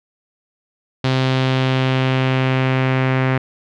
sawtooth tone with low-pass filter sweep, 130.81 Hz, C3, in tune, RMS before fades -17 dBFS, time 1.04-3.38 s, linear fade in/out 5 ms, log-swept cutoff 3900 to 2100 Hz, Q 2, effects none

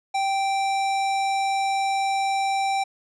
sine tone with hard clipping, 782 Hz, G5, 4 cents flat, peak -23 dBFS, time 0.14-2.84 s, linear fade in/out 10 ms, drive 17 dB, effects resampled to 22050 Hz

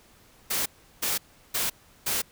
white noise bursts, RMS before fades -27 dBFS, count 4, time 0.5-2.22 s, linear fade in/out 10 ms, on 160 ms, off 360 ms, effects pink hiss -57 dBFS RMS until 2.31 s

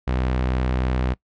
sawtooth tone with vibrato, 63.3 Hz, B1, 43 cents sharp, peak -16 dBFS, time 0.07-1.14 s, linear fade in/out 10 ms, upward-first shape sine, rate 9.6 Hz, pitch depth 8 cents each way, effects noise-tail reverb RT60 0.1 s tail -21 dB re dry + low-pass 3000 Hz 12 dB/octave

